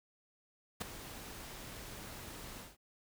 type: noise with ADSR envelope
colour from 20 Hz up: pink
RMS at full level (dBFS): -36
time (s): 0.8-2.77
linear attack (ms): 16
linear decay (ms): 9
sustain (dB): -12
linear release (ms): 180
effects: none